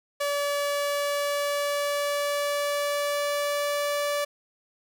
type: tone with pitch glide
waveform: sawtooth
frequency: 574 to 580 Hz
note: D5 to D5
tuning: -40 to -22 cents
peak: -21 dBFS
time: 0.2-4.25 s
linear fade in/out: 10 ms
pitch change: +18 cents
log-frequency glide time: 0.66-4.06 s
effects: none